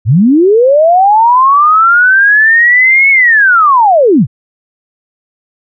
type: linear two-way sweep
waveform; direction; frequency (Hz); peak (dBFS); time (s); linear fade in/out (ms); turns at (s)
sine; up then down; 90.9 to 2217 to 90.9; -3; 0.05-4.27; 50; 3.1
effects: none